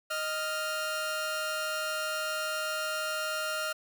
sawtooth tone pair together, 622.3 / 1398.3 Hz, D#5 / F6, 0 / +2 cents, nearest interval octave + major second, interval 1402 cents, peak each -31 / -29 dBFS, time 0.1-3.73 s, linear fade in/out 10 ms, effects none

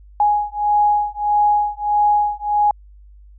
sine beating tone pair, 830.6 / 832.2 Hz, G#5 / G#5, 0 / +3 cents, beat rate 1.6 Hz, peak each -17 dBFS, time 0.2-2.71 s, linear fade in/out 2 ms, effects added 50 Hz sine -41 dBFS peak until 3.38 s

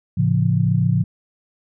sine chord, A augmented, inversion none, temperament just, 110 / 137.5 / 171.88 Hz, A2 / C#3 / E#3, 0 / -14 / -27 cents, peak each -19 dBFS, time 0.17-1.04 s, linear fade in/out 10 ms, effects none

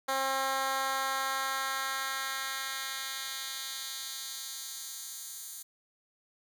10% pulse tone with high-pass filter sweep, 267.8 Hz, C4, 40 cents sharp, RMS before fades -35 dBFS, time 0.08-5.63 s, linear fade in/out 10 ms, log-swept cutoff 580 to 8200 Hz, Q 0.99, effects none

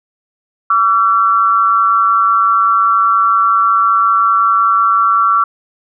sine tone pair together, 1147 / 1352.6 Hz, D6 / E6, -41 / +44 cents, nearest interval minor third, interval 285 cents, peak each -11 dBFS, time 0.7-5.44 s, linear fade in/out 5 ms, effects none

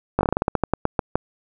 slowing click train, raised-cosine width 1 ms, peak -4 dBFS, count 15, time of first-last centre 0.19-1.156 s, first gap 19 ms, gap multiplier 1.18, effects none

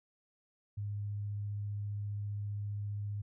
sine tone with vibrato, 102.7 Hz, G#2, 19 cents flat, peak -35 dBFS, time 0.77-3.22 s, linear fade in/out 10 ms, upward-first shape triangle, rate 15 Hz, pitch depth 9 cents each way, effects none

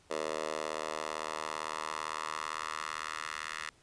10% pulse tone with high-pass filter sweep, 77.78 Hz, D#2, in tune, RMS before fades -38 dBFS, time 0.1-3.7 s, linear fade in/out 10 ms, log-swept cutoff 540 to 1600 Hz, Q 2.1, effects pink hiss -64 dBFS RMS until 3.82 s + resampled to 22050 Hz

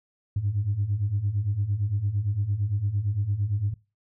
sine beating tone pair, 96.5 / 105.3 Hz, G2 / G#2, -27 / +24 cents, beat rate 8.8 Hz, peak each -28 / -24 dBFS, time 0.36-3.74 s, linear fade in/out 5 ms, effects noise-tail reverb RT60 0.3 s tail -23 dB re dry + tanh soft clip ceiling -17 dBFS

